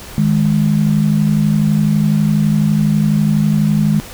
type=tone pair together; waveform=sine; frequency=155.56 / 207.6 Hz; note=D#3 / G#3; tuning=0 / 0 cents; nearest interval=perfect fourth; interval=500 cents; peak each=-13 dBFS; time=0.18-4 s; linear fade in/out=0 ms; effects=pink hiss -33 dBFS RMS until 4.13 s